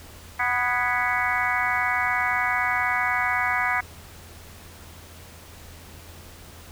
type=harmonic tone with a mistuned harmonic; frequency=246.9 Hz; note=B3; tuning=in tune; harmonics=3 / 4 / 5 / 6 / 7 / 8 / 9; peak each=-29 / -29 / -29 / -31 / -29 / -27 / -29 dBFS; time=0.39-3.81 s; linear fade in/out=10 ms; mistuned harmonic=7; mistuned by=-61 cents; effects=added 83 Hz sine -46 dBFS peak until 6.71 s + pink hiss -46 dBFS RMS until 6.71 s